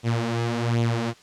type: tone with flanger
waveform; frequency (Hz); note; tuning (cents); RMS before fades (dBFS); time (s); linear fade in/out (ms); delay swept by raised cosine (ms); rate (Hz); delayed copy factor
sawtooth; 117; A#2; +7; -24; 0.03-1.14; 50; 0.29 to 6.19; 1.3; +0.65
effects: white hiss -52 dBFS RMS until 1.22 s + low-pass 6000 Hz 12 dB/octave